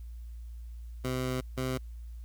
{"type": "tone pair in turn", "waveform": "15% pulse", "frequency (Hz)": [128.1, 129.36], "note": ["C3", "C3"], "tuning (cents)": [-36, -19], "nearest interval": "unison", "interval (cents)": 17, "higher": "second", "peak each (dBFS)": -24, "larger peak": "neither", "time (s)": [[1.04, 1.41], [1.57, 1.78]], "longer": "first", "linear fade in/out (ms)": 10, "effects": ["added 58 Hz sine -40 dBFS peak until 2.24 s", "white hiss -69 dBFS RMS until 2.24 s"]}